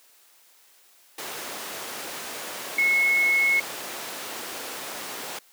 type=tone in noise; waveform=sine; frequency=2183 Hz; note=C#7; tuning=27 cents flat; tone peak=-18 dBFS; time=2.78-3.6 s; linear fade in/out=5 ms; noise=pink; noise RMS=-33 dBFS; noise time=1.18-5.39 s; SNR=+12 dB; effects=white hiss -57 dBFS RMS until 5.52 s + high-pass 400 Hz 12 dB/octave